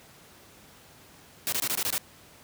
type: noise bursts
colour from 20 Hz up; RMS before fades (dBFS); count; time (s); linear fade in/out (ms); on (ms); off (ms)
white; -28; 7; 1.47-1.98; 0; 54; 22
effects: pink hiss -53 dBFS RMS until 2.43 s + high-pass 80 Hz 12 dB/octave